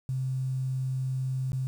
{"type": "tone with dropouts", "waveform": "sine", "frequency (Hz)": 130.81, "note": "C3", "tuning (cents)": 0, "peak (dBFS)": -27, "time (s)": [0.09, 1.67], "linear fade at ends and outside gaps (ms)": 0, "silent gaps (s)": [1.519, 1.531], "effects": ["9-bit"]}